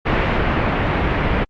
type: low-pass noise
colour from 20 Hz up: pink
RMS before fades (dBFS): -18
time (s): 0.05-1.45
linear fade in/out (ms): 20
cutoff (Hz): 2600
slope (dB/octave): 24
effects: Opus 48 kbps